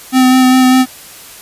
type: tone with vibrato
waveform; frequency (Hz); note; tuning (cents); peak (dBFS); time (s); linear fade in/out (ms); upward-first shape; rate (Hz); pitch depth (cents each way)
square; 256.9; C4; -32; -6; 0.12-0.86; 50; sine; 5; 15
effects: white hiss -34 dBFS RMS until 1.41 s + resampled to 32000 Hz